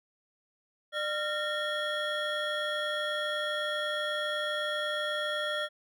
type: tone cluster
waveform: triangle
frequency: 602 / 1383 / 1834 / 3330 Hz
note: D5 / F6 / A#6 / G#7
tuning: +43 / -17 / -29 / +4 cents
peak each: -32 / -34 / -35 / -34 dBFS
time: 0.92-5.69 s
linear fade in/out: 50 ms
effects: none